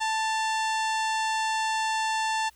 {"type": "harmonic tone with a mistuned harmonic", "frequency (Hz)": 880, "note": "A5", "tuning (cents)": 0, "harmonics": [1, 2, 3, 4, 5, 6, 7, 8, 9, 10], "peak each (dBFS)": [-26, -32, -36, -38, -40, -42, -43, -44, -45, -46], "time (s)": [0, 2.5], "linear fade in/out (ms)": 20, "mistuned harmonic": 3, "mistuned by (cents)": 55, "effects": ["added 60 Hz sine -61 dBFS peak until 2.55 s", "white hiss -61 dBFS RMS until 2.55 s"]}